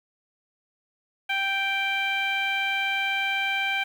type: tone with low-pass filter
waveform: 15% pulse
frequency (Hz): 784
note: G5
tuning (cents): 0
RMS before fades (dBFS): -26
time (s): 1.29-3.84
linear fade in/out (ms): 10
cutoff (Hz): 2700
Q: 2.7
effects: 8-bit